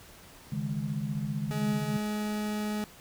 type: chord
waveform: sine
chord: C# suspended second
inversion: none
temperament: equal with one note detuned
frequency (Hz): 140.28 / 155.56 / 207.7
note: C#3 / D#3 / G#3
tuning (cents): +21 / 0 / 0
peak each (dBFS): -34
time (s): 0.52-1.97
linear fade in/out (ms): 5
type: tone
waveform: 40% pulse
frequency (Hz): 210.9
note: G#3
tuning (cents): +27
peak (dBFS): -29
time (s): 1.51-2.84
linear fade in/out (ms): 0
effects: pink hiss -52 dBFS RMS until 3 s